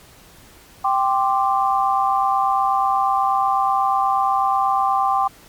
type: chord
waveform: sine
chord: G suspended fourth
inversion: none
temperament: equal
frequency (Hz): 784 / 1046.5 / 1174.7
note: G5 / C6 / D6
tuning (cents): 0 / 0 / 0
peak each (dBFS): -18 / -21 / -21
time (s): 0.84-5.28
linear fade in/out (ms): 10
effects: pink hiss -47 dBFS RMS until 5.48 s + MP3 96 kbps